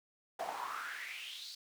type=noise with high-pass filter sweep; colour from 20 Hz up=brown; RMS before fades=-43 dBFS; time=0.39-1.55 s; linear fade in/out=5 ms; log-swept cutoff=670 to 4700 Hz; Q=5.6; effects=none

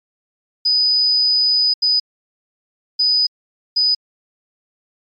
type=tone bursts at uneven times; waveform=sine; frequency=4981 Hz; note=D#8; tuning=1 cent sharp; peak=-12 dBFS; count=4; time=0.65-1.74 / 1.82-2 / 2.99-3.27 / 3.76-3.95 s; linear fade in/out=10 ms; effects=MP3 64 kbps

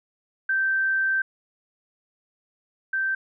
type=tone pair in turn; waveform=sine; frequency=1559 / 1559 Hz; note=G6 / G6; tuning=-10 / -10 cents; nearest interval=unison; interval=0 cents; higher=neither; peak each=-20 / -22 dBFS; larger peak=first; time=0.49-1.22 / 2.93-3.15 s; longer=first; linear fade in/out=5 ms; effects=none

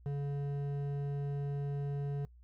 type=tone with hard clipping; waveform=triangle; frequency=142 Hz; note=C#3; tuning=42 cents sharp; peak=-35 dBFS; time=0.06-2.25 s; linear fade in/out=0 ms; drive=12 dB; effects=noise-tail reverb RT60 0.1 s tail -23 dB re dry + added 60 Hz sine -55 dBFS peak until 2.43 s

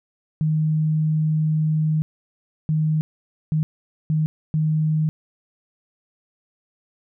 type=tone bursts at uneven times; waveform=sine; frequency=155.56 Hz; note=D#3; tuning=in tune; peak=-17 dBFS; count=5; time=0.41-2.02 / 2.69-3.01 / 3.52-3.63 / 4.1-4.26 / 4.54-5.09 s; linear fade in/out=0 ms; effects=none

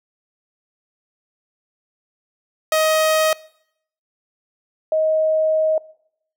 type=tone pair in turn; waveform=sawtooth / sine; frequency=629 / 629 Hz; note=D#5 / D#5; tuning=+19 / +19 cents; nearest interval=unison; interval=0 cents; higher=neither; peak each=-11 / -15 dBFS; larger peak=first; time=2.72-3.33 / 4.92-5.78 s; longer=second; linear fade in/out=2 ms; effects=noise-tail reverb RT60 0.7 s tail -22 dB re dry

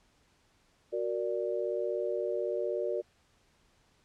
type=chord; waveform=sine; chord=Gb augmented; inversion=none; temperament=equal; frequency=370 / 466.2 / 587.3 Hz; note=Gb4 / Bb4 / D5; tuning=0 / 0 / 0 cents; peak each=-34 / -34 / -34 dBFS; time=0.92-3.02 s; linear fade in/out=20 ms; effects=pink hiss -68 dBFS RMS until 4.04 s + low-pass 8000 Hz 12 dB/octave

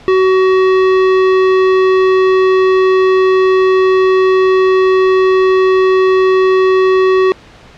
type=tone with tanh clipping; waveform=sine; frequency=376 Hz; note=F#4; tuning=28 cents sharp; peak=-9 dBFS; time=0.08-7.32 s; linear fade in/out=0 ms; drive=18 dB; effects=pink hiss -39 dBFS RMS until 7.77 s + low-pass 4000 Hz 12 dB/octave

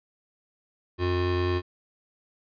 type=tone pair together; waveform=square; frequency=89.5 / 358 Hz; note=F2 / F4; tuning=+43 / +43 cents; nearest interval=2 octaves; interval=2400 cents; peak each=-27 dBFS; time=0.98-1.62 s; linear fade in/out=50 ms; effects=resampled to 11025 Hz

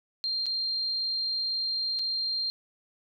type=tone with dropouts; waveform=sine; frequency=4186 Hz; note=C8; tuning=in tune; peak=-27 dBFS; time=0.24-2.5 s; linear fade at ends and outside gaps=0 ms; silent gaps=0.458-0.465 / 1.989-1.993 s; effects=none

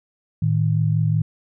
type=tone pair together; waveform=sine; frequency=110.07 / 155.56 Hz; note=A2 / D#3; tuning=+1 / 0 cents; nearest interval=tritone; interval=599 cents; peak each=-19 dBFS; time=0.42-1.22 s; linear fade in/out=5 ms; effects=none

